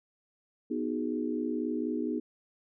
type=chord; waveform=sine; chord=G# minor seventh; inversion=first; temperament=equal; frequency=246.9 / 311.1 / 370 / 415.3 Hz; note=B3 / D#4 / F#4 / G#4; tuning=0 / 0 / 0 / 0 cents; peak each=-33 / -33 / -39 / -37 dBFS; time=0.7-2.2 s; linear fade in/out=10 ms; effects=none